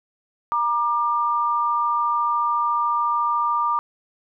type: tone pair together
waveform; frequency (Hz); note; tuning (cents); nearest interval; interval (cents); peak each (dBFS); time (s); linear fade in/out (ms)
sine; 947 / 1193.1; A#5 / D6; +27 / +27; major third; 400; -23 / -20; 0.52-3.79; 0
effects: none